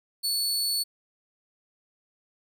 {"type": "tone", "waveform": "sawtooth", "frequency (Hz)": 4435, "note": "C#8", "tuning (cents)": 0, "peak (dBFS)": -22, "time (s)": [0.23, 0.84], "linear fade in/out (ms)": 20, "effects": []}